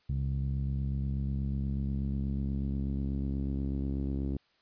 sawtooth tone with low-pass filter sweep, 68.2 Hz, C#2, 28 cents flat, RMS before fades -32 dBFS, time 0.09-4.37 s, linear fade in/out 5 ms, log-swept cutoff 150 to 300 Hz, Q 2.4, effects white hiss -69 dBFS RMS until 4.61 s + resampled to 11025 Hz

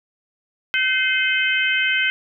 harmonic tone with a mistuned harmonic, 512 Hz, C5, 38 cents flat, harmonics 3 / 4 / 5 / 6, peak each -21 / -22 / -23 / -24 dBFS, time 0.74-2.1 s, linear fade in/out 0 ms, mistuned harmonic 4, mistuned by +37 cents, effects none

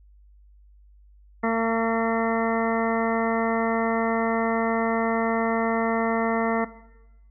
harmonic tone, 227.1 Hz, A#3, 45 cents flat, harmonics 1 / 2 / 3 / 4 / 5 / 6 / 8 / 9, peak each -24 / -27 / -29 / -30 / -31 / -32 / -33 / -34 dBFS, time 1.43-6.65 s, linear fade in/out 10 ms, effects noise-tail reverb RT60 1.0 s tail -17 dB re dry + added 50 Hz sine -50 dBFS peak until 7.3 s

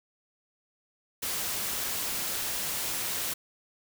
white noise, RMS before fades -32 dBFS, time 1.22-3.34 s, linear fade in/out 10 ms, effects none

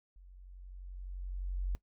sine tone with level ramp, 45.81 Hz, F#1, 17 cents flat, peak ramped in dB -53 to -30 dBFS, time 0.16-1.75 s, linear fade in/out 0 ms, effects noise-tail reverb RT60 0.1 s tail -19 dB re dry

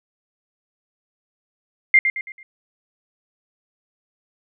sine tone with echo, 2100 Hz, C7, 6 cents sharp, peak -8 dBFS, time 1.94-1.99 s, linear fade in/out 2 ms, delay 110 ms, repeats 4, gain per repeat -8 dB, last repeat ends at 2.43 s, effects none

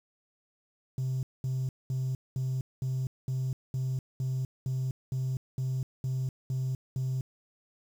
triangle tone bursts, 130.4 Hz, C3, 5 cents flat, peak -25 dBFS, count 14, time 0.98-7.21 s, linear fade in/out 2 ms, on 250 ms, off 210 ms, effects tanh soft clip ceiling -24 dBFS + 9-bit

